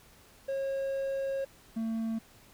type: tone pair in turn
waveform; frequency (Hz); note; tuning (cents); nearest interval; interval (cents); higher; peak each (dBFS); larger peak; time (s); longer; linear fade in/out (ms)
triangle; 543 / 224.7; C#5 / A3; -36 / +37; octave + minor third; 1527; first; -28 / -28; neither; 0.48-1.45 / 1.76-2.19; first; 10
effects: pink hiss -58 dBFS RMS until 2.53 s